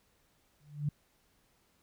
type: tone with exponential growth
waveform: sine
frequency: 146.83 Hz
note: D3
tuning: in tune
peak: -26 dBFS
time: 0.6-0.89 s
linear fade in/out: 5 ms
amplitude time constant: 62 ms
effects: pink hiss -71 dBFS RMS until 1.82 s